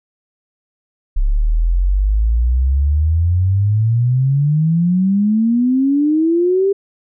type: exponential sweep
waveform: sine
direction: up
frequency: 33.64 to 401.1 Hz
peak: -11 dBFS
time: 1.16-6.73 s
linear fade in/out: 10 ms
effects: none